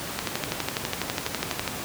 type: click train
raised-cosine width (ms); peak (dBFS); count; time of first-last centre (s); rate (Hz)
0.2; -8; 19; 0.19-1.678; 12.1
effects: pink hiss -33 dBFS RMS until 1.84 s + high-pass 100 Hz 12 dB/octave